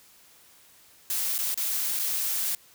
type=noise with dropouts; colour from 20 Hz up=blue; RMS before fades=-28 dBFS; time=1.1-2.55 s; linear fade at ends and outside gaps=1 ms; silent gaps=1.381-1.388 / 1.543-1.575 / 1.991-1.995 s; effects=white hiss -56 dBFS RMS until 2.74 s